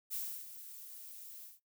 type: noise with ADSR envelope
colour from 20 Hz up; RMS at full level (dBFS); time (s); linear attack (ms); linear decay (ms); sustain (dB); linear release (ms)
violet; -38; 0.1-1.6; 33; 320; -12; 170
effects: noise-tail reverb RT60 0.2 s tail -24 dB re dry